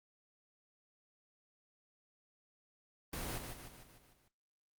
pink noise with echo, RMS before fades -41 dBFS, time 3.13-3.38 s, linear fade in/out 2 ms, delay 150 ms, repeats 6, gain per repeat -5 dB, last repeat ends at 4.28 s, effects noise-tail reverb RT60 0.5 s tail -25 dB re dry + Opus 24 kbps

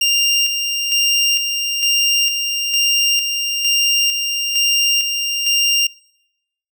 25% pulse tone with tremolo, 2794 Hz, F7, in tune, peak -9 dBFS, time 0.01-5.87 s, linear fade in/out 5 ms, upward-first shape square, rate 1.1 Hz, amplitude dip 45%, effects noise-tail reverb RT60 0.9 s tail -25 dB re dry

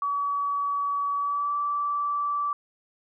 sine tone with pitch glide, 1138 to 1160.6 Hz, C#6 to D6, +45 to -21 cents, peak -24 dBFS, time 0.02-2.53 s, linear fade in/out 2 ms, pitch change +34 cents, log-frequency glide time 1.16-1.56 s, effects none

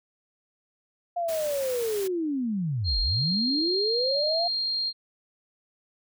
sine linear two-way sweep, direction down then up, 707 to 39.18 to 707 Hz, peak -25 dBFS, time 1.16-4.48 s, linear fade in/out 10 ms, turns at 3 s
white noise, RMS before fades -38 dBFS, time 1.28-2.08 s, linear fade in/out 10 ms
sine tone, 4215 Hz, C8, 12 cents sharp, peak -25 dBFS, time 2.84-4.93 s, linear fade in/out 50 ms
effects none

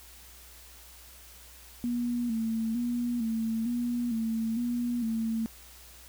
sine tone with vibrato, 232.6 Hz, A#3, 4 cents flat, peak -27 dBFS, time 1.84-5.46 s, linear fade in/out 0 ms, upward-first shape square, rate 1.1 Hz, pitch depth 60 cents each way, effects added 60 Hz sine -54 dBFS peak until 6.08 s + white hiss -52 dBFS RMS until 6.08 s

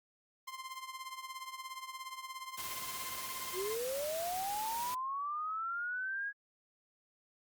sawtooth tone with tremolo, 1046.5 Hz, C6, in tune, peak -36 dBFS, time 0.47-3.76 s, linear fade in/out 10 ms, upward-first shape triangle, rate 17 Hz, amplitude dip 80%
white noise, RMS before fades -43 dBFS, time 2.57-4.95 s, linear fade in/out 10 ms
sine linear sweep, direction up, 351 to 1661.2 Hz, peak -35 dBFS, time 3.53-6.33 s, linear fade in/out 50 ms
effects Opus 48 kbps

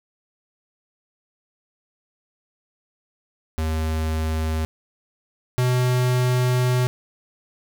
square tone pair in turn, 79.2 / 125.49 Hz, D#2 / B2, +31 / +28 cents, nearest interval minor sixth, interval 797 cents, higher second, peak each -22 / -18 dBFS, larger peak second, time 3.58-4.65 / 5.58-6.87 s, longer second, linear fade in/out 0 ms, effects none

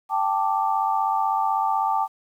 sine chord, G suspended second, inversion none, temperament equal, 784 / 880 / 1174.7 Hz, G5 / A5 / D6, 0 / 0 / 0 cents, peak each -24 / -23 / -26 dBFS, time 0.09-2.08 s, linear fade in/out 50 ms, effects 9-bit

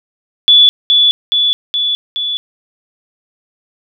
sine tone with echo, 3442 Hz, A7, 39 cents flat, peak -3 dBFS, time 0.48-0.69 s, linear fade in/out 0 ms, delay 420 ms, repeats 4, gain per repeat -3 dB, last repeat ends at 2.37 s, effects none

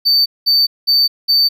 triangle tone bursts, 4570 Hz, D8, 48 cents flat, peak -8 dBFS, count 4, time 0.05-1.49 s, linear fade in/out 20 ms, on 210 ms, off 200 ms, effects none

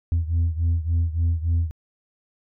sine beating tone pair, 82.5 / 86 Hz, E2 / F2, +2 / -26 cents, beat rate 3.5 Hz, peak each -19 / -22 dBFS, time 0.12-1.71 s, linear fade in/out 0 ms, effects tanh soft clip ceiling -16 dBFS

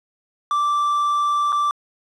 triangle tone with dropouts, 1171 Hz, D6, 5 cents flat, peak -15 dBFS, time 0.51-1.71 s, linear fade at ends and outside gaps 1 ms, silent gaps 1.522-1.527 s, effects resampled to 24000 Hz + 8-bit

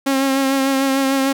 sawtooth tone with vibrato, 270.2 Hz, C#4, 44 cents flat, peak -11 dBFS, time 0.06-1.33 s, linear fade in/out 10 ms, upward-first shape triangle, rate 6.7 Hz, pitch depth 32 cents each way, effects none

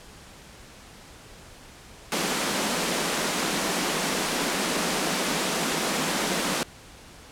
pink high-pass noise, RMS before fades -26 dBFS, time 2.12-6.63 s, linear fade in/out 0 ms, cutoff 160 Hz, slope 96 dB/octave, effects pink hiss -47 dBFS RMS until 7.31 s + low-pass 10000 Hz 12 dB/octave

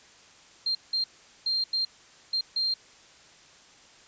sine tone bursts at uneven times, 4186 Hz, C8, in tune, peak -24 dBFS, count 6, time 0.66-0.75 / 0.93-1.04 / 1.46-1.64 / 1.73-1.85 / 2.33-2.41 / 2.56-2.74 s, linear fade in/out 5 ms, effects white hiss -54 dBFS RMS until 4.07 s + resampled to 16000 Hz

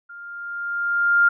sine tone with level ramp, 1401 Hz, F6, 5 cents sharp, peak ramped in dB -37 to -11 dBFS, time 0.09-1.29 s, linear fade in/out 10 ms, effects none

